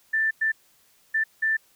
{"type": "tone bursts at uneven times", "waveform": "sine", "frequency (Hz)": 1772, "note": "A6", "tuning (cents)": 12, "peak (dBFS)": -20, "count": 4, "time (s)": [[0.13, 0.31], [0.41, 0.52], [1.14, 1.24], [1.42, 1.57]], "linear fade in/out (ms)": 10, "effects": ["white hiss -61 dBFS RMS until 1.75 s"]}